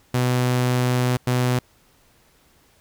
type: tone bursts at uneven times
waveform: sawtooth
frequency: 125 Hz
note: B2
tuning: 21 cents sharp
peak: -14 dBFS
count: 2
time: 0.14-1.17 / 1.27-1.59 s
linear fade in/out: 5 ms
effects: pink hiss -58 dBFS RMS until 2.8 s